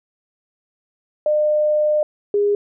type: tone pair in turn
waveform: sine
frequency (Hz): 604 / 409.3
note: D5 / G#4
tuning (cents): +48 / -25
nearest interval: perfect fifth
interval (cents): 673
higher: first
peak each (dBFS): -14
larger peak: neither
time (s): 1.26-2.03 / 2.34-2.55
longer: first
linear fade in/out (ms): 2
effects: none